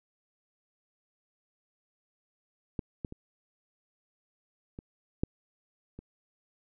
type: clicks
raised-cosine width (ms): 3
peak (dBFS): -19 / -21 / -29 / -28 / -14 / -30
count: 6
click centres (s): 2.792 / 3.048 / 3.124 / 4.789 / 5.235 / 5.99
effects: none